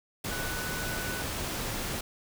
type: tone in noise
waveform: sine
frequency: 1488 Hz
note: F#6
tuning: 9 cents sharp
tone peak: -37 dBFS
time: 0.31-1.22 s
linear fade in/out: 5 ms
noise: pink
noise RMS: -34 dBFS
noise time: 0.24-2.01 s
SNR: -6 dB
effects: none